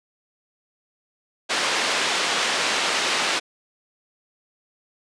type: band-pass noise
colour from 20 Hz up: white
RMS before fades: -23 dBFS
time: 1.49-3.4 s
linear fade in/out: 20 ms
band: 320 to 3900 Hz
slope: 12 dB/octave
effects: resampled to 22050 Hz